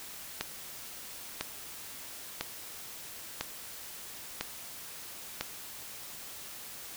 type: click train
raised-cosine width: 0.2 ms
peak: -14 dBFS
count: 6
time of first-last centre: 0.41-5.41 s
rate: 1 Hz
effects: white hiss -45 dBFS RMS until 6.96 s